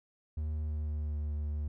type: tone with pitch glide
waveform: triangle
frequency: 76.8 to 74.48 Hz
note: D#2 to D2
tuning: -22 to +25 cents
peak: -30 dBFS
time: 0.37-1.68 s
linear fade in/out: 5 ms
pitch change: -53 cents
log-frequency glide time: 0.57-1.17 s
effects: none